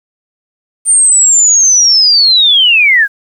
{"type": "linear sweep", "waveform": "sine", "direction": "down", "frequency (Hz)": [8960, 1568], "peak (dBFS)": -4, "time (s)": [0.85, 3.08], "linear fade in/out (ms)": 50, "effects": ["7-bit"]}